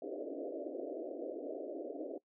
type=band-pass noise; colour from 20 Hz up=pink; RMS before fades=-42 dBFS; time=0.02-2.18 s; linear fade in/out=5 ms; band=270 to 660 Hz; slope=96 dB/octave; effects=noise-tail reverb RT60 0.1 s tail -20 dB re dry